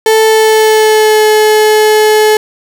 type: tone with pitch glide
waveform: 35% pulse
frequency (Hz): 440 to 429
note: A4 to A4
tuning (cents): 0 to -44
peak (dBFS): -3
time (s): 0.06-2.37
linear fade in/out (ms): 2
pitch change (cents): -44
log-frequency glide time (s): 0.25-1.26
effects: none